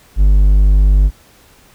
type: tone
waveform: triangle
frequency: 49.79 Hz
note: G1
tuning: 28 cents sharp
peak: -4 dBFS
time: 0.16-1.11 s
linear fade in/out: 50 ms
effects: pink hiss -47 dBFS RMS until 1.74 s